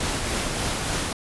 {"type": "noise with tremolo", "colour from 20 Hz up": "pink", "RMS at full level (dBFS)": -25, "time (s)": [0, 1.13], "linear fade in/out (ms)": 5, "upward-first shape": "triangle", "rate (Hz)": 3.4, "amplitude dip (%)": 30, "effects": ["resampled to 24000 Hz"]}